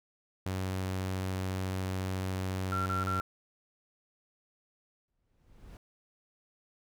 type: tone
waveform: sawtooth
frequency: 94 Hz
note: F#2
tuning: 28 cents sharp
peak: -28 dBFS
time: 0.46-3.2 s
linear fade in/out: 0 ms
type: tone bursts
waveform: sine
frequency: 1362 Hz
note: F6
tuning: 44 cents flat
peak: -31 dBFS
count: 3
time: 2.72-3.21 s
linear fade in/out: 2 ms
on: 140 ms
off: 35 ms
type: noise with exponential growth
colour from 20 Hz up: brown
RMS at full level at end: -45 dBFS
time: 5.08-5.77 s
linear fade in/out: 1 ms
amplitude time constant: 150 ms
effects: none